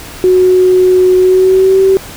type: tone with pitch glide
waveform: sine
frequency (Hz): 368.2 to 384.3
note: F#4 to G4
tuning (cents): -8 to -34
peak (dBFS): -4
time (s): 0.24-1.97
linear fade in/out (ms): 0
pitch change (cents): +74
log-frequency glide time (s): 1.18-1.81
effects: pink hiss -29 dBFS RMS until 2.16 s